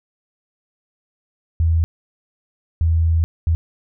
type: tone bursts at uneven times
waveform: sine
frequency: 82 Hz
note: E2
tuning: 9 cents flat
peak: -13 dBFS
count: 3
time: 1.6-1.84 / 2.81-3.24 / 3.47-3.55 s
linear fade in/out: 0 ms
effects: none